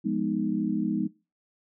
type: chord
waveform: sine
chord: F half-diminished seventh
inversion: none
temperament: equal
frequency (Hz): 174.61 / 207.7 / 246.9 / 311.1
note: F3 / Ab3 / Cb4 / Eb4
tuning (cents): 0 / 0 / 0 / 0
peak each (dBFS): -33 / -28 / -31 / -30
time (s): 0.04-1.08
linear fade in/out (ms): 20
effects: noise-tail reverb RT60 0.3 s tail -21 dB re dry